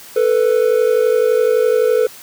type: tone pair together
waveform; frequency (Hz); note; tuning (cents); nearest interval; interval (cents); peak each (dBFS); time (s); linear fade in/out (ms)
triangle; 442.1 / 493.9; A4 / B4; +8 / 0; major second; 192; -12; 0.16-2.07; 5
effects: white hiss -38 dBFS RMS until 2.22 s + high-pass 80 Hz 12 dB/octave